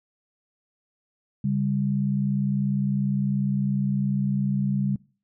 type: tone pair together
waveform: sine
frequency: 138.59 / 198.54 Hz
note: C#3 / G3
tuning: 0 / +22 cents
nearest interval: tritone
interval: 622 cents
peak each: -24 dBFS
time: 1.44-4.96 s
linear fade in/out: 5 ms
effects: noise-tail reverb RT60 0.4 s tail -23 dB re dry